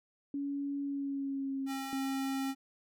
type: tone with pitch glide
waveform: sine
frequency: 281.7 to 269 Hz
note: C#4 to C4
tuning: +28 to +48 cents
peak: -33 dBFS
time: 0.34-1.93 s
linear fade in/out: 2 ms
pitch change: -80 cents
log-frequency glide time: 0.83-1.68 s
type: tone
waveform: square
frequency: 269.5 Hz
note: C#4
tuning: 49 cents flat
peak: -33 dBFS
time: 1.66-2.55 s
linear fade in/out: 50 ms
effects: none